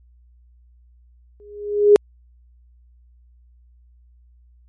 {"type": "tone with exponential growth", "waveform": "sine", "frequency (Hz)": 412.9, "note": "G#4", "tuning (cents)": -10, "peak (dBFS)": -4, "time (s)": [1.4, 1.96], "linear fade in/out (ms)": 0, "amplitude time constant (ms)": 120, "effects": ["added 60 Hz sine -49 dBFS peak until 4.68 s", "MP3 48 kbps"]}